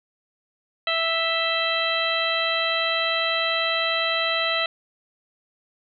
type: harmonic tone with a mistuned harmonic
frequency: 659.3 Hz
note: E5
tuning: in tune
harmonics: 1 / 2 / 3 / 4 / 5 / 6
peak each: -28 / -28 / -28 / -28 / -28 / -28 dBFS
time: 0.87-4.66 s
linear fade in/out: 2 ms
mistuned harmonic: 5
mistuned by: -65 cents
effects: none